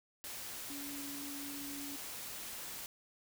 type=tone in noise; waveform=sine; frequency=283.6 Hz; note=C#4; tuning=40 cents sharp; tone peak=-45 dBFS; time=0.7-1.96 s; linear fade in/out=0 ms; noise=white; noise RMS=-45 dBFS; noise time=0.24-2.86 s; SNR=-3 dB; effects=none